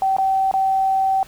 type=tone with dropouts; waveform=sine; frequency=770 Hz; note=G5; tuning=31 cents flat; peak=-15 dBFS; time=0.02-1.23 s; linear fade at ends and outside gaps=1 ms; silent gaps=0.166-0.184 / 0.513-0.539 s; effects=pink hiss -46 dBFS RMS until 1.27 s